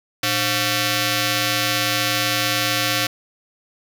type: ring-modulated tone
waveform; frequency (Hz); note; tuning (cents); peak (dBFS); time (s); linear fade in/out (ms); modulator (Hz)
5% pulse; 415.7; G#4; +2; -4; 0.23-3.07; 5; 948
effects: none